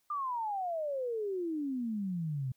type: exponential sweep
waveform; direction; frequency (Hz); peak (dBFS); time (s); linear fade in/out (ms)
sine; down; 1215 to 125; -32; 0.1-2.52; 5
effects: white hiss -75 dBFS RMS until 2.56 s